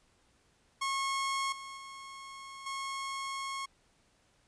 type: tone with level steps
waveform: sawtooth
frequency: 1089 Hz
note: C#6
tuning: 31 cents flat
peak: -27 / -39 / -41 / -32 dBFS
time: 0.81-3.66 s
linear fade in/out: 10 ms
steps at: 1.52 / 1.77 / 2.66 s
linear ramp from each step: 5 ms
effects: pink hiss -69 dBFS RMS until 4.47 s + resampled to 22050 Hz